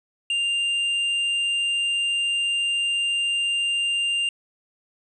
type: tone with tanh clipping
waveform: sine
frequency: 2794 Hz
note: F7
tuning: in tune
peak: -22 dBFS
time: 0.3-4.29 s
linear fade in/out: 2 ms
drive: 6 dB
effects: resampled to 24000 Hz